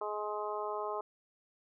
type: harmonic tone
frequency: 210.1 Hz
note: G#3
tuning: 20 cents sharp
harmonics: 2 / 3 / 4 / 5 / 6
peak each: -39 / -41 / -41 / -40 / -44 dBFS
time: 0.01-1.01 s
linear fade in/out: 5 ms
effects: none